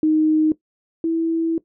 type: tone pair in turn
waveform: sine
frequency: 311.1 / 328.2 Hz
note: D#4 / E4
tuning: 0 / -8 cents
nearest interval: minor second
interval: 92 cents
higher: second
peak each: -13 / -17 dBFS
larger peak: first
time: 0.03-0.52 / 1.04-1.58 s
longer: second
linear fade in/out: 2 ms
effects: noise-tail reverb RT60 0.1 s tail -17 dB re dry